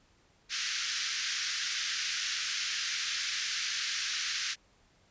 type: band-pass noise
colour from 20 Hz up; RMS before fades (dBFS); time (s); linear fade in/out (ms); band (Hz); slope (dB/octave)
white; -34; 0.49-4.56; 50; 1400 to 6400; 48
effects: pink hiss -66 dBFS RMS until 5.1 s + resampled to 16000 Hz